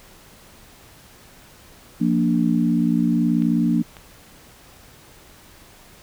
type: chord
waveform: sine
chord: Bb major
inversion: second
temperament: equal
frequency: 174.61 / 233.1 / 293.7 Hz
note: F3 / Bb3 / D4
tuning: 0 / 0 / 0 cents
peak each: -21 / -19 / -22 dBFS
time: 2-3.83 s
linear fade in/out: 20 ms
type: clicks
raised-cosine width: 0.3 ms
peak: -24 dBFS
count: 2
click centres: 3.422 / 3.968 s
effects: pink hiss -48 dBFS RMS until 6.02 s